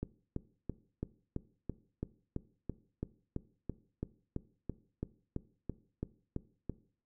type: click train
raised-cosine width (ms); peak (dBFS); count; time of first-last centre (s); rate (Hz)
3; -23; 21; 0.03-6.697; 3
effects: noise-tail reverb RT60 0.5 s tail -18 dB re dry